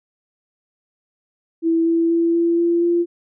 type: tone with pitch steps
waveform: sine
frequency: 329.6 / 332.5 / 335.4 / 338.3 / 341.2 / 344.2 Hz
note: E4 / E4 / E4 / E4 / F4 / F4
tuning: 0 / +15 / +30 / +45 / -40 / -25 cents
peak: -14 dBFS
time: 1.62-3.06 s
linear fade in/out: 50 ms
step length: 240 ms
effects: none